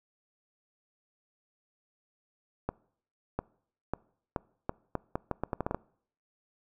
accelerating click train, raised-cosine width 1 ms, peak -16 dBFS, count 14, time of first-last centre 2.69-5.746 s, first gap 700 ms, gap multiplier 0.78, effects noise-tail reverb RT60 0.6 s tail -24 dB re dry

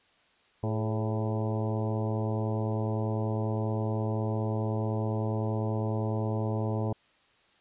harmonic tone with a mistuned harmonic, 109.8 Hz, A2, 3 cents flat, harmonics 1 / 2 / 3 / 4 / 5 / 6 / 7 / 8 / 9, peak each -29 / -35 / -38 / -37 / -39 / -41 / -43 / -44 / -46 dBFS, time 0.63-6.93 s, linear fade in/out 5 ms, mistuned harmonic 4, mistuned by -57 cents, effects white hiss -64 dBFS RMS until 7.6 s + resampled to 8000 Hz

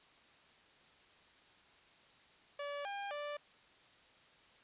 sawtooth tone with pitch steps, 574 / 803 / 586 Hz, D5 / G5 / D5, -40 / +41 / -4 cents, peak -36 dBFS, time 2.59-3.37 s, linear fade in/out 5 ms, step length 260 ms, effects white hiss -64 dBFS RMS until 4.63 s + resampled to 8000 Hz

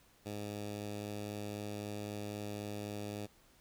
10% pulse tone with notch filter, 103.83 Hz, G#2, in tune, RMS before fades -42 dBFS, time 0.25-3.27 s, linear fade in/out 20 ms, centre 1500 Hz, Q 1.8, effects pink hiss -66 dBFS RMS until 3.6 s

